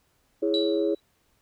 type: chord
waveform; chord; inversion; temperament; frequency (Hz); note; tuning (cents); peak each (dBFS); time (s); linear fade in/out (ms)
sine; C# minor; first; equal; 329.6 / 415.3 / 554.4; E4 / G#4 / C#5; 0 / 0 / 0; -25 / -25 / -28; 0.42-0.95; 10
type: tone with exponential decay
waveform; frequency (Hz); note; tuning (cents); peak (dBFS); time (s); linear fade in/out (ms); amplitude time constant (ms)
sine; 3921; B7; -13; -23; 0.54-1; 1; 100
effects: tanh soft clip ceiling -12 dBFS + pink hiss -68 dBFS RMS until 1.41 s